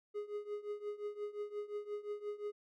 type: tone with tremolo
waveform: triangle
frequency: 415.3 Hz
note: G#4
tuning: in tune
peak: -34 dBFS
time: 0.14-2.52 s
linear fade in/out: 20 ms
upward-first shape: triangle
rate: 5.7 Hz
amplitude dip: 90%
effects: none